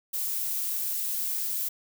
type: noise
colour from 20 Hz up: violet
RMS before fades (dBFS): -30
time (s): 0.13-1.69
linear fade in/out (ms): 10
effects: none